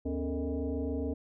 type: tone with frequency modulation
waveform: sine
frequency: 102.1 Hz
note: G#2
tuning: 29 cents flat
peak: -30 dBFS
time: 0.05-1.14 s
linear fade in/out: 10 ms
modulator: 177 Hz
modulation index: 2.3
effects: none